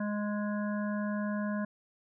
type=harmonic tone; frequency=207.7 Hz; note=G#3; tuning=in tune; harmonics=1 / 3 / 5 / 7 / 8; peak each=-31 / -39 / -43 / -46 / -44 dBFS; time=0-1.65 s; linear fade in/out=5 ms; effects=none